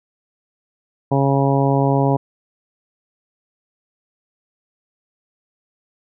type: harmonic tone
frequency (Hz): 137.8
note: C#3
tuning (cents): -10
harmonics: 1 / 2 / 3 / 4 / 5 / 6 / 7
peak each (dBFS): -17 / -20 / -22 / -23 / -24 / -25 / -25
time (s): 1.11-2.17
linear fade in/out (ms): 10
effects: none